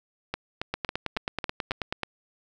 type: two click trains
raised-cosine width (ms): 0.3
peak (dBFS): -12 / -13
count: 13 / 6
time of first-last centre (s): 0.74-2.033 / 0.34-1.717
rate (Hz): 9.28 / 3.63
effects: none